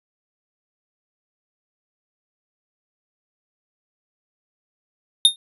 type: tone with exponential decay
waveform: square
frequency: 3667 Hz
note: A#7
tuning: 29 cents flat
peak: -6 dBFS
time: 5.25-5.36 s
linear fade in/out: 1 ms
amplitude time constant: 23 ms
effects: resampled to 32000 Hz